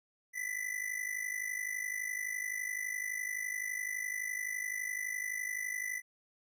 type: ring-modulated tone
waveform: square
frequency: 1995 Hz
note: B6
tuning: 17 cents sharp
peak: -33 dBFS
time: 0.33-6.02 s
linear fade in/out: 50 ms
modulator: 25.9 Hz
effects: none